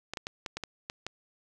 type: clicks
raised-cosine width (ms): 0.2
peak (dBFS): -18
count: 8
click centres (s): 0.136 / 0.172 / 0.269 / 0.462 / 0.57 / 0.637 / 0.899 / 1.066
effects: 9-bit